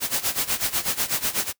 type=noise with tremolo; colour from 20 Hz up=white; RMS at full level=-22 dBFS; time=0-1.53 s; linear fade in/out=50 ms; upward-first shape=sine; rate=8.1 Hz; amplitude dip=85%; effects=noise-tail reverb RT60 0.1 s tail -23 dB re dry